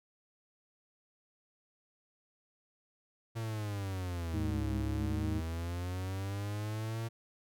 45% pulse linear two-way sweep, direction down then up, 115.2 to 66.6 to 115.2 Hz, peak -35 dBFS, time 3.35-7.09 s, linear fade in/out 20 ms, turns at 4.75 s
harmonic tone, 104.5 Hz, G#2, 11 cents sharp, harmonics 1 / 2 / 3, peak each -35 / -40 / -38 dBFS, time 4.33-5.41 s, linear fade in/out 20 ms
effects none

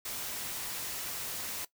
white noise, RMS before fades -38 dBFS, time 0.05-1.65 s, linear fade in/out 5 ms, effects noise-tail reverb RT60 0.1 s tail -17 dB re dry

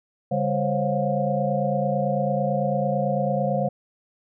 sine tone cluster, 142.6 / 202.6 / 520 / 549 / 710 Hz, C#3 / G#3 / C5 / C#5 / F5, +49 / -43 / -11 / -17 / +28 cents, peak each -27 dBFS, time 0.31-3.69 s, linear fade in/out 10 ms, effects none

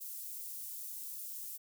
white high-pass noise, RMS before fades -44 dBFS, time 0-1.58 s, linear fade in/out 20 ms, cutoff 9600 Hz, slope 12 dB/octave, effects none

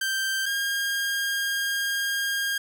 sawtooth tone pair in turn, 1568 / 1615.8 Hz, G6 / G#6, 0 / -48 cents, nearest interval minor second, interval 52 cents, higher second, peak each -21 / -21 dBFS, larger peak neither, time 0.01-0.46 / 0.46-2.58 s, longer second, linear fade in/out 5 ms, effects none

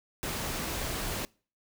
pink noise, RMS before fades -34 dBFS, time 0.23-1.25 s, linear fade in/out 0 ms, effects noise-tail reverb RT60 0.4 s tail -25 dB re dry

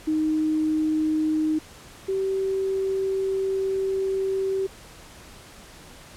sine tone pair in turn, 311.1 / 385.1 Hz, D#4 / G4, 0 / -31 cents, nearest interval major third, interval 369 cents, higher second, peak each -20 / -22 dBFS, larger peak first, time 0.07-1.59 / 2.08-4.67 s, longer second, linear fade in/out 10 ms, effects pink hiss -46 dBFS RMS until 6.16 s + low-pass 11000 Hz 12 dB/octave

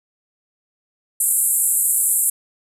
pink band-pass noise, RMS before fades -18 dBFS, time 1.2-2.3 s, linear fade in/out 5 ms, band 7700 to 13000 Hz, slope 96 dB/octave, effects none

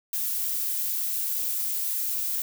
violet noise with amplitude modulation, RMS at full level -27 dBFS, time 0.13-2.42 s, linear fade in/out 2 ms, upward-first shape sine, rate 289 Hz, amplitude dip 25%, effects none

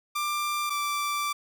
sawtooth tone pair in turn, 1186 / 1170.3 Hz, D6 / D6, +17 / -6 cents, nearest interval unison, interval 23 cents, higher first, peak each -23 dBFS, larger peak neither, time 0.15-0.7 / 0.7-1.33 s, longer second, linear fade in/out 10 ms, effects none

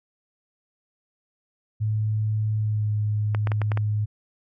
sine tone with pitch glide, 107.7 to 105.61 Hz, A2 to G#2, -37 to +29 cents, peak -21 dBFS, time 1.8-4.06 s, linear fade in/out 20 ms, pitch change -34 cents, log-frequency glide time 2.57-2.91 s
clicks, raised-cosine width 0.5 ms, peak -14 dBFS, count 6, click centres 3.348 / 3.472 / 3.518 / 3.617 / 3.718 / 3.774 s
effects none

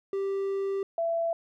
triangle / sine tone pair in turn, 392 / 668.9 Hz, G4 / E5, 0 / +25 cents, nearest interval major sixth, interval 925 cents, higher second, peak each -25 dBFS, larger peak neither, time 0.13-0.83 / 0.98-1.33 s, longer first, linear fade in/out 2 ms, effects none

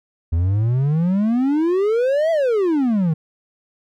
triangle exponential two-way sweep, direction up then down, 79.8 to 672 to 151.2 Hz, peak -13 dBFS, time 0.32-3.14 s, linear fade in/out 10 ms, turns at 2.31 s, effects none

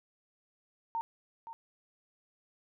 sine tone with echo, 914 Hz, A#5, 34 cents flat, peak -31 dBFS, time 0.95-1.01 s, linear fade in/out 0 ms, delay 520 ms, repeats 1, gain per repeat -11 dB, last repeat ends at 1.53 s, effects none

